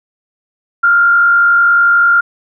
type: tone with frequency modulation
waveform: sine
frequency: 1396.9 Hz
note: F6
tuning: in tune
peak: -6 dBFS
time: 0.83-2.21 s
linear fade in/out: 10 ms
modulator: 48.9 Hz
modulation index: 0.49
effects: none